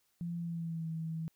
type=tone with pitch glide; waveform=sine; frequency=171 to 161.68 Hz; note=F3 to E3; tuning=-36 to -33 cents; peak=-35 dBFS; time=0.21-1.28 s; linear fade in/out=0 ms; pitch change=-97 cents; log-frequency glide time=0.37-0.89 s; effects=white hiss -75 dBFS RMS until 1.35 s